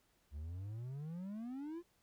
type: exponential sweep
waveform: triangle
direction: up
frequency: 69.3 to 356.1 Hz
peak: -40 dBFS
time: 0.31-1.83 s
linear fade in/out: 50 ms
effects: pink hiss -75 dBFS RMS until 2.02 s